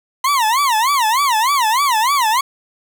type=tone with vibrato; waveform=40% pulse; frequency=997 Hz; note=B5; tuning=16 cents sharp; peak=-12 dBFS; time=0.24-2.41 s; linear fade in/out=5 ms; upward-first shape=sine; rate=3.3 Hz; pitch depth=260 cents each way; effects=7-bit